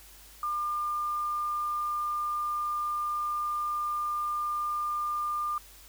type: tone with quantisation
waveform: sine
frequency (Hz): 1200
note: D6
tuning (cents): +37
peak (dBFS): -28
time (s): 0.43-5.58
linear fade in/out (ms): 2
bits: 9
effects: added 50 Hz sine -55 dBFS peak until 5.88 s + white hiss -53 dBFS RMS until 5.88 s